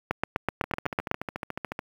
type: two click trains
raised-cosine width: 0.5 ms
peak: -9 / -16 dBFS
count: 9 / 17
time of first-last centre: 0.11-1.114 / 0.64-1.791 s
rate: 7.97 / 13.9 Hz
effects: high-pass 60 Hz 12 dB/octave + 7-bit